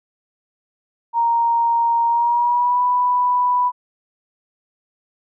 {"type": "tone with pitch glide", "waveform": "sine", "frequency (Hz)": [932.3, 987.7], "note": ["A#5", "B5"], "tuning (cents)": [0, 0], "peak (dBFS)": -14, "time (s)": [1.13, 3.72], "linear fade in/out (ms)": 50, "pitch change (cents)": 100, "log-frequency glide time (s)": [2.07, 2.82], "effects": []}